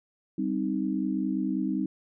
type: chord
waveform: sine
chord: C minor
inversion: second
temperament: equal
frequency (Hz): 196 / 261.6 / 311.1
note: G3 / C4 / Eb4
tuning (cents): 0 / 0 / 0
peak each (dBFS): -30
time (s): 0.38-1.86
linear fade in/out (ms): 5
effects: none